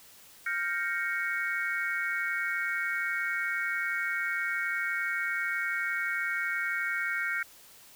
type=chord; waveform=sine; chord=G half-diminished seventh; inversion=third; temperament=equal; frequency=1396.9 / 1568 / 1864.7 / 2217 Hz; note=F6 / G6 / Bb6 / Db7; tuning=0 / 0 / 0 / 0 cents; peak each=-34 dBFS; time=0.46-7.43 s; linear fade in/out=5 ms; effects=white hiss -54 dBFS RMS until 7.95 s